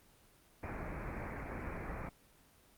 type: low-pass noise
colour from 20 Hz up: pink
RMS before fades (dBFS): -42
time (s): 0.63-2.09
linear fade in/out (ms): 2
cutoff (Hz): 2400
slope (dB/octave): 96
effects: pink hiss -65 dBFS RMS until 2.77 s + Opus 24 kbps